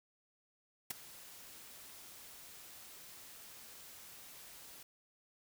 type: noise with ADSR envelope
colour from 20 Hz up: white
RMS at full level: -36 dBFS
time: 0.9-4.83 s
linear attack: 8 ms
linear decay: 12 ms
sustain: -18 dB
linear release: 4 ms
effects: none